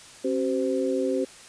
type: tone cluster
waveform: sine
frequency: 269.5 / 381.7 / 516 Hz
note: C#4 / G4 / C5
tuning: -49 / -46 / -24 cents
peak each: -27 dBFS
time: 0.24-1.25 s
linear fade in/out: 10 ms
effects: white hiss -47 dBFS RMS until 1.48 s + resampled to 22050 Hz